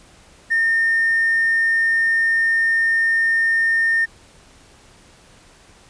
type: tone with hard clipping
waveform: sine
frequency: 1820 Hz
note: A#6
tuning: 42 cents flat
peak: -15 dBFS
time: 0.5-4.06 s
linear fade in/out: 20 ms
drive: 1 dB
effects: pink hiss -49 dBFS RMS until 5.89 s + resampled to 22050 Hz